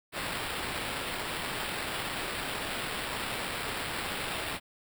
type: noise with sample-and-hold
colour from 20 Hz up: white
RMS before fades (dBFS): -35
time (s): 0.12-4.6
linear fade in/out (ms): 50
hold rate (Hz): 6300
effects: none